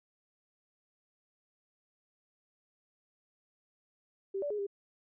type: tone with pitch steps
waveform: sine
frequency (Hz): 390.4 / 580 / 417.7 / 399.8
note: G4 / D5 / G#4 / G4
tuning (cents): -7 / -22 / +10 / +34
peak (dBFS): -32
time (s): 4.34-4.668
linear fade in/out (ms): 10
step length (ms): 82
effects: none